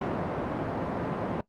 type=band-pass noise; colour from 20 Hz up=pink; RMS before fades=-31 dBFS; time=0.01-1.41 s; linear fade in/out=5 ms; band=140 to 980 Hz; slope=12 dB/octave; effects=noise-tail reverb RT60 0.1 s tail -18 dB re dry + Opus 48 kbps